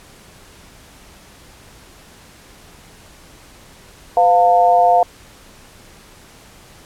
sine tone with amplitude modulation, 703 Hz, F5, 11 cents sharp, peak -5 dBFS, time 4.17-5.03 s, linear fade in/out 2 ms, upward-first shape sine, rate 198 Hz, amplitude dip 85%, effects pink hiss -44 dBFS RMS until 6.85 s + low-pass 12000 Hz 12 dB/octave

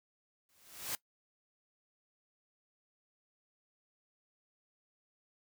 white noise with exponential growth, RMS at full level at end -35 dBFS, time 0.49-0.95 s, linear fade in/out 1 ms, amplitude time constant 100 ms, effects noise-tail reverb RT60 0.1 s tail -20 dB re dry

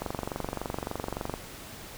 click train, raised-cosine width 1 ms, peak -17 dBFS, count 32, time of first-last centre 0.02-1.339 s, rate 23.5 Hz, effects pink hiss -44 dBFS RMS until 1.97 s

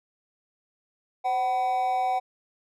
triangle tone with amplitude modulation, 755 Hz, F#5, 35 cents sharp, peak -18 dBFS, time 1.24-2.2 s, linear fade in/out 20 ms, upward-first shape sine, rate 234 Hz, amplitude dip 60%, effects none

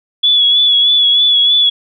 sine tone with vibrato, 3404 Hz, G#7, 42 cents sharp, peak -7 dBFS, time 0.23-1.7 s, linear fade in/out 10 ms, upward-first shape sine, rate 3.2 Hz, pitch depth 34 cents each way, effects none

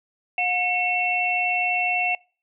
sine tone cluster, 722 / 2197 / 2696 Hz, F#5 / C#7 / E7, -43 / -16 / +38 cents, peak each -25 / -28 / -23 dBFS, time 0.38-2.15 s, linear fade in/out 2 ms, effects noise-tail reverb RT60 0.4 s tail -25 dB re dry

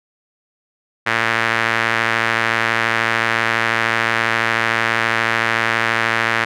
sawtooth tone with band-pass filter, 114.1 Hz, A#2, 37 cents flat, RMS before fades -18 dBFS, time 1.06-6.45 s, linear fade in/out 10 ms, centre 1800 Hz, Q 2.1, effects none

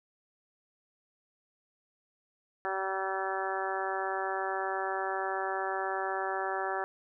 harmonic tone, 191.7 Hz, G3, 38 cents flat, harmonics 2 / 3 / 4 / 5 / 6 / 7 / 8 / 9, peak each -37 / -40 / -35 / -40 / -42 / -39 / -43 / -39 dBFS, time 2.65-6.84 s, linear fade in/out 0 ms, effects none

